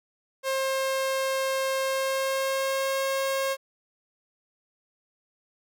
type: tone with pitch glide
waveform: sawtooth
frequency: 533 to 539.8 Hz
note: C5 to C#5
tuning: +32 to -46 cents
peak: -21 dBFS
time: 0.43-3.57 s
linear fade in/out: 50 ms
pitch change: +22 cents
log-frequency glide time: 1.81-3.03 s
effects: none